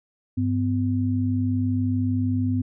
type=tone pair together; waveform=sine; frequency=100.48 / 253.2 Hz; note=G2 / B3; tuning=+43 / +43 cents; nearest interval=octave + major third; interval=1600 cents; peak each=-23 / -23 dBFS; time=0.37-2.62 s; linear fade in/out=10 ms; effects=none